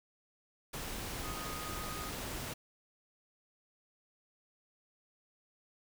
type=tone in noise; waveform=sine; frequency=1244.5 Hz; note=D#6; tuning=in tune; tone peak=-45 dBFS; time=1.23-2.1 s; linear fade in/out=10 ms; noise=pink; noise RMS=-41 dBFS; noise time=0.73-2.54 s; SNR=-7 dB; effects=none